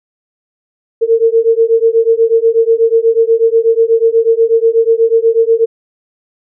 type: beating tone pair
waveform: sine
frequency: 451.5 / 459.7 Hz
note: A4 / A#4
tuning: +45 / -24 cents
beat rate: 8.2 Hz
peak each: -10 dBFS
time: 1.01-5.66 s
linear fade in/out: 20 ms
effects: none